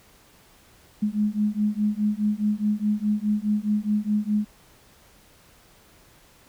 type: beating tone pair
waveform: sine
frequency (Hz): 207.7 / 212.5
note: G#3 / G#3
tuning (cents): 0 / +40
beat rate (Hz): 4.8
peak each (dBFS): -24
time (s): 1.02-4.45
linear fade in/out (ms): 10
effects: pink hiss -55 dBFS RMS until 6.48 s